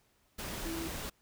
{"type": "tone in noise", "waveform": "sine", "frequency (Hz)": 329, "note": "E4", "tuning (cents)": -3, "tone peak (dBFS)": -37, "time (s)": [0.65, 0.88], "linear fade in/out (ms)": 10, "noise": "pink", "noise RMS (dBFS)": -40, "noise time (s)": [0.38, 1.1], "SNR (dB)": 0, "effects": ["pink hiss -71 dBFS RMS until 1.21 s"]}